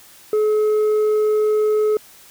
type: tone with tanh clipping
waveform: triangle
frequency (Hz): 427.1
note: G#4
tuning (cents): +48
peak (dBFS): -15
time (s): 0.33-1.97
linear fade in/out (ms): 2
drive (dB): 8
effects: white hiss -46 dBFS RMS until 2.3 s